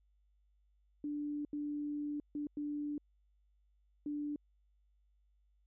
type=tone bursts at uneven times; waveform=sine; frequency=293.7 Hz; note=D4; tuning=in tune; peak=-36 dBFS; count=5; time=1.04-1.45 / 1.53-2.2 / 2.35-2.47 / 2.57-2.98 / 4.06-4.36 s; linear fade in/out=2 ms; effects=added 50 Hz sine -69 dBFS peak until 5.66 s